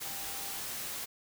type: tone in noise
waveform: sine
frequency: 790 Hz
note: G5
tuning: 13 cents sharp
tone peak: -50 dBFS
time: 0.04-0.6 s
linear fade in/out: 20 ms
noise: white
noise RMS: -39 dBFS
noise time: 0-1.06 s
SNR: -14 dB
effects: none